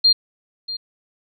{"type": "tone with echo", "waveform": "sine", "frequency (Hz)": 4200, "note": "C8", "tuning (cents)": 6, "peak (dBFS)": -10, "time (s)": [0.04, 0.13], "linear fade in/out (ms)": 10, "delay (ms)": 640, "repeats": 1, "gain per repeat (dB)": -15, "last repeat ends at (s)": 0.77, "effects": []}